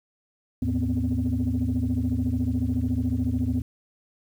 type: tone cluster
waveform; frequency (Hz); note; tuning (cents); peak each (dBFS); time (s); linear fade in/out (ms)
sine; 79.3 / 107.3 / 245.1 / 259; D#2 / A2 / B3 / C4; +33 / -43 / -13 / -17; -27; 0.62-3.62; 5
effects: tanh soft clip ceiling -16 dBFS + 9-bit